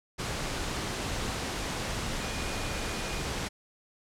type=tone in noise; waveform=sine; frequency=2446 Hz; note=D#7; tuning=30 cents flat; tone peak=-44 dBFS; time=2.2-3.22 s; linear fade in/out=20 ms; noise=pink; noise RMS=-33 dBFS; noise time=0.18-3.49 s; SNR=-14 dB; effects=low-pass 8000 Hz 12 dB/octave